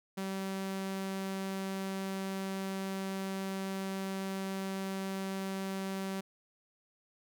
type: tone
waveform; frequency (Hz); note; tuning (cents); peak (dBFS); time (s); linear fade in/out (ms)
sawtooth; 192.6; G3; -30; -31; 0.17-6.21; 10
effects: none

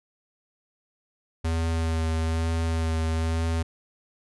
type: tone with vibrato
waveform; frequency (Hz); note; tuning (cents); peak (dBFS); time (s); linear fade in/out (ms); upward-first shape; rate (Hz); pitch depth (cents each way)
square; 81.4; E2; -21; -24; 1.44-3.63; 10; sine; 1.1; 17
effects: resampled to 24000 Hz

